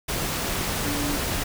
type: tone in noise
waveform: sine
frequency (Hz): 288.8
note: D4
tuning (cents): -29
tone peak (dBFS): -29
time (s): 0.85-1.17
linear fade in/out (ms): 10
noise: pink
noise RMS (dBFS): -27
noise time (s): 0.08-1.44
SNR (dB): -5
effects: none